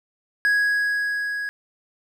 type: tone with level ramp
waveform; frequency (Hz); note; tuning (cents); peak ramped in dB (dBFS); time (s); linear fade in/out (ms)
triangle; 1661.2; G#6; 0; -14 to -24; 0.45-1.49; 0
effects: none